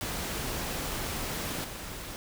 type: noise with level steps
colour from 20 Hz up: pink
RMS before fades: -34 / -40 dBFS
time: 0.01-2.16 s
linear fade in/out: 0 ms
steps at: 1.64 s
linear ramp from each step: 5 ms
effects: none